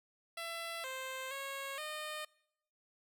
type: tone with pitch steps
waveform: 10% pulse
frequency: 670 / 523 / 548 / 611 Hz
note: E5 / C5 / C#5 / D#5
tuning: +28 / -1 / -20 / -32 cents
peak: -32 dBFS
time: 0.37-2.25 s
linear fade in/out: 5 ms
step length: 470 ms
effects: noise-tail reverb RT60 0.8 s tail -24 dB re dry